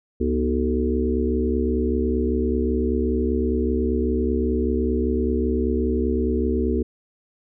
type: tone cluster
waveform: sine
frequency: 69.6 / 240.2 / 310.4 / 378.4 / 443.5 Hz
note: C#2 / B3 / D#4 / F#4 / A4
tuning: +8 / -48 / -4 / +39 / +14 cents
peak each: -24 / -24 / -28 / -25 / -28 dBFS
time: 0.2-6.83 s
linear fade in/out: 10 ms
effects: none